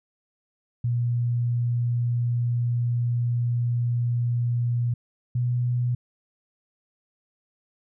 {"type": "tone pair in turn", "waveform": "sine", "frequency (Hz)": [120, 122.45], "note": ["B2", "B2"], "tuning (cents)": [-49, -14], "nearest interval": "unison", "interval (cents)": 35, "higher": "second", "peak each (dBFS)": -21, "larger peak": "neither", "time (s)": [[0.84, 4.94], [5.35, 5.95]], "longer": "first", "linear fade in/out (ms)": 5, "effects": []}